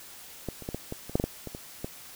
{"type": "clicks", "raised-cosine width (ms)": 2, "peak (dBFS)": [-18, -28, -19, -18, -20, -26, -10, -13, -13, -23, -24, -19], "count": 12, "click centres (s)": [0.487, 0.623, 0.689, 0.746, 0.924, 1.096, 1.155, 1.199, 1.24, 1.473, 1.549, 1.845], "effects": ["white hiss -47 dBFS RMS until 2.15 s"]}